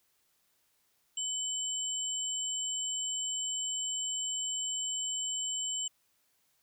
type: tone pair together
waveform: sine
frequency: 3000 / 7445 Hz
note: F#7 / A#8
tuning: +23 / -3 cents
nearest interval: octave + major third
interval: 1574 cents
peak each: -36 / -34 dBFS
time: 1.17-5.88 s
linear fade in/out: 5 ms
effects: white hiss -73 dBFS RMS until 6.62 s